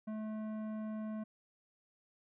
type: tone with tanh clipping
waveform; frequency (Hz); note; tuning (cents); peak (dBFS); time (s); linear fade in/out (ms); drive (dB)
sine; 216.3; A3; -29; -40; 0.07-1.24; 10; 13
effects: none